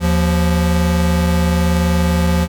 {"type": "tone pair together", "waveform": "square", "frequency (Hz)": [77.78, 174.51], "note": ["D#2", "F3"], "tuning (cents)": [0, -1], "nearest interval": "octave + major second", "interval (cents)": 1399, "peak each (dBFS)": -16, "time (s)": [0, 2.48], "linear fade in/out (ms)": 50, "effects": []}